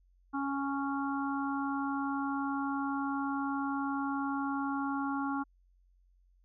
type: harmonic tone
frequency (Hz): 277.2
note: C#4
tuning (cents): 0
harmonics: 1 / 3 / 4 / 5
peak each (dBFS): -33 / -38 / -39 / -40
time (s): 0.33-5.44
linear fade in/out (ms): 20
effects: added 45 Hz sine -63 dBFS peak until 6.44 s